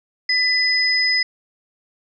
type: tone pair together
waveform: sine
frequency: 2000 / 5040 Hz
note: B6 / D#8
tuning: +21 / +21 cents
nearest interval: octave + major third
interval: 1600 cents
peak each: -18 dBFS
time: 0.29-1.23 s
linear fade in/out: 5 ms
effects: none